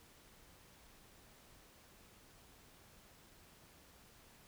silence, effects pink hiss -63 dBFS RMS until 4.47 s

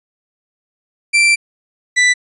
40% pulse tone pair in turn, 2349 / 1980.2 Hz, D7 / B6, 0 / +4 cents, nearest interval minor third, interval 296 cents, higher first, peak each -8 dBFS, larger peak neither, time 1.13-1.36 / 1.96-2.14 s, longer first, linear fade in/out 20 ms, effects resampled to 24000 Hz

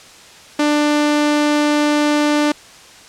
sawtooth tone, 296.4 Hz, D4, 16 cents sharp, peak -9 dBFS, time 0.59-2.52 s, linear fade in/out 5 ms, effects white hiss -41 dBFS RMS until 3.08 s + low-pass 7000 Hz 12 dB/octave

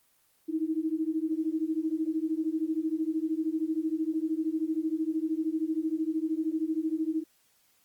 sine beating tone pair, 311.1 / 324.1 Hz, D#4 / E4, 0 / -29 cents, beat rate 13 Hz, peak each -30 dBFS, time 0.48-7.24 s, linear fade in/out 20 ms, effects white hiss -67 dBFS RMS until 7.84 s + Opus 24 kbps

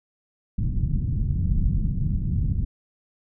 pink low-pass noise, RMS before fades -23 dBFS, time 0.58-2.65 s, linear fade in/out 5 ms, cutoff 180 Hz, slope 24 dB/octave, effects none

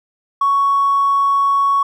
triangle tone with tanh clipping, 1113 Hz, C#6, 7 cents sharp, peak -11 dBFS, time 0.41-1.83 s, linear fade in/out 5 ms, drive 1 dB, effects none

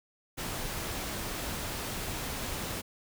pink noise, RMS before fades -36 dBFS, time 0.37-2.82 s, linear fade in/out 20 ms, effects none

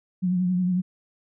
sine tone with vibrato, 181.3 Hz, F#3, 35 cents flat, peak -20 dBFS, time 0.22-0.82 s, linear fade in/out 20 ms, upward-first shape triangle, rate 11 Hz, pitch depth 51 cents each way, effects none

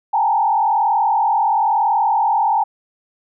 sine tone with frequency modulation, 859 Hz, A5, 42 cents flat, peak -13 dBFS, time 0.13-2.64 s, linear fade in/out 10 ms, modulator 41 Hz, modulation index 1.7, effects none

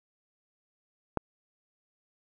click, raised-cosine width 1 ms, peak -13 dBFS, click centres 1.173 s, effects none

